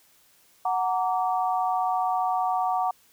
sine chord, Gb augmented, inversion none, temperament just, 740 / 925 / 1156.2 Hz, Gb5 / Bb5 / D6, 0 / -14 / -27 cents, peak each -24 / -29 / -30 dBFS, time 0.65-2.91 s, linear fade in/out 5 ms, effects white hiss -60 dBFS RMS until 3.12 s

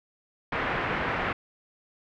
white low-pass noise, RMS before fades -29 dBFS, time 0.52-1.33 s, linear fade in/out 5 ms, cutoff 2100 Hz, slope 24 dB/octave, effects none

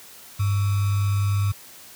sine tone with sample-and-hold, 100 Hz, G2, 35 cents sharp, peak -18 dBFS, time 0.39-1.52 s, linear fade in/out 10 ms, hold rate 1225 Hz, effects white hiss -45 dBFS RMS until 1.95 s + high-pass 60 Hz 12 dB/octave

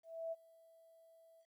sine tone with ADSR envelope, 657 Hz, E5, 6 cents flat, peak -38 dBFS, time 0.03-1.46 s, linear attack 290 ms, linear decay 32 ms, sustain -24 dB, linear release 61 ms, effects 13-bit

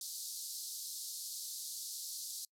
pink band-pass noise, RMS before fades -44 dBFS, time 0.01-2.45 s, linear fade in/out 2 ms, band 4100 to 14000 Hz, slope 48 dB/octave, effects noise-tail reverb RT60 0.1 s tail -26 dB re dry

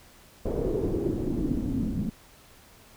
pink noise with low-pass filter sweep, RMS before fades -28 dBFS, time 0.45-2.1 s, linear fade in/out 10 ms, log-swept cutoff 480 to 210 Hz, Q 4.3, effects pink hiss -54 dBFS RMS until 2.96 s

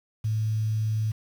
sine tone with quantisation, 109 Hz, A2, 16 cents flat, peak -23 dBFS, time 0.24-1.12 s, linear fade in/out 10 ms, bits 8, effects none

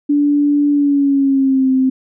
sine tone with pitch glide, 290 to 261.4 Hz, D4 to C4, -22 to -1 cents, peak -10 dBFS, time 0.09-1.9 s, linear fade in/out 10 ms, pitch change -179 cents, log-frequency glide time 0.71-1.71 s, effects none

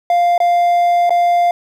triangle tone with dropouts, 698.5 Hz, F5, in tune, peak -8 dBFS, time 0.1-1.51 s, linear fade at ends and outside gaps 2 ms, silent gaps 0.379-0.402 / 1.095-1.105 s, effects 8-bit

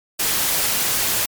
white noise, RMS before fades -20 dBFS, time 0.19-1.26 s, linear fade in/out 10 ms, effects MP3 96 kbps

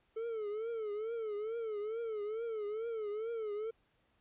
triangle tone with vibrato, 438 Hz, A4, 8 cents flat, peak -34 dBFS, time 0.16-3.71 s, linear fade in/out 10 ms, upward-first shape triangle, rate 2.3 Hz, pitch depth 130 cents each way, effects pink hiss -74 dBFS RMS until 4.2 s + resampled to 8000 Hz

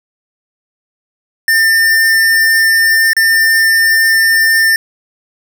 square tone with dropouts, 1799 Hz, A6, 38 cents sharp, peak -8 dBFS, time 1.48-4.76 s, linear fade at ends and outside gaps 2 ms, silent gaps 3.133-3.166 s, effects none

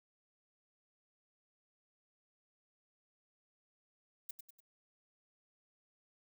violet noise with echo, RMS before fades -42 dBFS, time 4.29-4.31 s, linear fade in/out 5 ms, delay 98 ms, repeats 3, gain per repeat -7 dB, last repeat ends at 4.604 s, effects none

